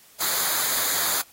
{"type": "noise with comb filter", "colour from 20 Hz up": "white", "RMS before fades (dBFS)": -24, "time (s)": [0.2, 1.22], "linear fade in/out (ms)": 10, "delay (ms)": 0.36, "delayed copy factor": -0.65, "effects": ["white hiss -53 dBFS RMS until 1.32 s", "AAC 48 kbps"]}